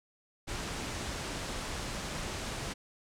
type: low-pass noise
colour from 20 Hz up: pink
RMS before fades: -38 dBFS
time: 0.47-2.74 s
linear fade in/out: 20 ms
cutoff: 8800 Hz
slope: 24 dB/octave
effects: none